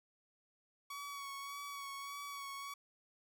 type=tone with vibrato; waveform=sawtooth; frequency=1124 Hz; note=C#6; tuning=24 cents sharp; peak=-40 dBFS; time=0.9-2.74 s; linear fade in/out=5 ms; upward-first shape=sine; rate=1.7 Hz; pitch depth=26 cents each way; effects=none